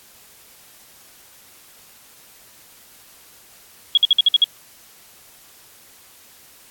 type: tone bursts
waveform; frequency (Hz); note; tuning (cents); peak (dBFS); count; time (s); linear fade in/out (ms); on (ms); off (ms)
sine; 3322; G#7; 0; -9; 7; 3.95-4.442; 2; 24; 54
effects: white hiss -48 dBFS RMS until 6.7 s + AAC 64 kbps